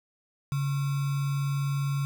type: tone with sample-and-hold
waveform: sine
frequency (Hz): 140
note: C#3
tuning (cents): +18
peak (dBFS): -25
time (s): 0.52-2.05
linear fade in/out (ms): 0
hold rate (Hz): 1225
effects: none